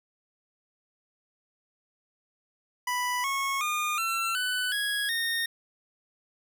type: tone with pitch steps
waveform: 25% pulse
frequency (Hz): 987.8 / 1096 / 1216.1 / 1349.4 / 1497.2 / 1661.3 / 1843.3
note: B5 / C#6 / D#6 / E6 / F#6 / G#6 / A#6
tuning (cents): 0 / -20 / -40 / +40 / +20 / 0 / -20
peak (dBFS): -23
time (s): 2.87-5.46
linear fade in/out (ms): 5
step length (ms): 370
effects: none